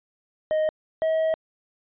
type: tone pair in turn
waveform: triangle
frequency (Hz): 622.3 / 639.4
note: D#5 / D#5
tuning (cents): 0 / +47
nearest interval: unison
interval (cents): 47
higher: second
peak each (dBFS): -18 / -18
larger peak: neither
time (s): 0.51-0.69 / 1.02-1.34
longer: second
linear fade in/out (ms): 0
effects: resampled to 8000 Hz